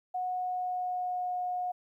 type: tone with pitch glide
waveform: sine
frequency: 732 to 723.6 Hz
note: F#5 to F#5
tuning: -19 to -39 cents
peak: -30 dBFS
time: 0.14-1.72 s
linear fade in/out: 10 ms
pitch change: -20 cents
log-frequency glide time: 0.26-1.37 s
effects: 12-bit